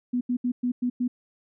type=tone bursts at uneven times; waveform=sine; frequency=246.4 Hz; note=B3; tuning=4 cents flat; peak=-22 dBFS; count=6; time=0.13-0.21 / 0.29-0.37 / 0.44-0.52 / 0.63-0.72 / 0.82-0.9 / 1-1.08 s; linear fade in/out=10 ms; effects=none